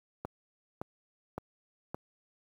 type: click train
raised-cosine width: 1 ms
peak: -22 dBFS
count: 4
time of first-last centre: 0.25-1.945 s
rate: 1.77 Hz
effects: high-pass 60 Hz 12 dB/octave + 9-bit